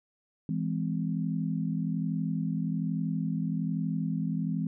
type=chord; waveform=sine; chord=E augmented; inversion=none; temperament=just; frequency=164.81 / 206 / 257.5 Hz; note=E3 / G#3 / B#3; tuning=0 / -14 / -28 cents; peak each=-30 / -33 / -34 dBFS; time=0.49-4.67 s; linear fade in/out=2 ms; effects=none